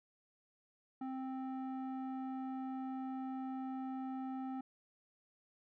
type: tone with low-pass filter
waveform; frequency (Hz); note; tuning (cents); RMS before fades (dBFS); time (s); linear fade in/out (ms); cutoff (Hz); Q
square; 262.3; C4; +4; -42; 1.01-4.61; 5; 970; 1.4
effects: none